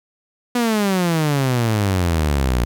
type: exponential sweep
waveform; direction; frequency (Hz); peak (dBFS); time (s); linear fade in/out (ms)
sawtooth; down; 247.2 to 57.6; -12; 0.55-2.65; 5
effects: 9-bit